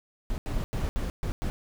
brown noise bursts at uneven times, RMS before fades -29 dBFS, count 6, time 0.3-0.38 / 0.46-0.64 / 0.73-0.89 / 0.96-1.1 / 1.23-1.32 / 1.42-1.5 s, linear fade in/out 0 ms, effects none

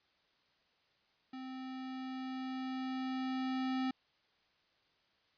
square tone with level ramp, 260.2 Hz, C4, 9 cents flat, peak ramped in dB -44 to -33 dBFS, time 1.33-3.91 s, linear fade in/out 5 ms, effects white hiss -73 dBFS RMS until 5.37 s + resampled to 11025 Hz

